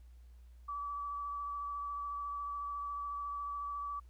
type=tone with vibrato; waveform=sine; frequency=1150 Hz; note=D6; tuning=37 cents flat; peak=-37 dBFS; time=0.68-4 s; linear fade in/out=10 ms; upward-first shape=triangle; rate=14 Hz; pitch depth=15 cents each way; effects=added 60 Hz sine -53 dBFS peak until 4.09 s + pink hiss -75 dBFS RMS until 4.09 s